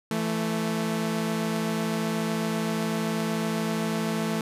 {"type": "tone pair together", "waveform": "sawtooth", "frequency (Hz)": [166.98, 220], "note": ["E3", "A3"], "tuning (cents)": [23, 0], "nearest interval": "perfect fourth", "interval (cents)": 477, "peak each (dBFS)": [-26, -23], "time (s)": [0.11, 4.41], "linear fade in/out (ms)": 2, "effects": ["resampled to 32000 Hz"]}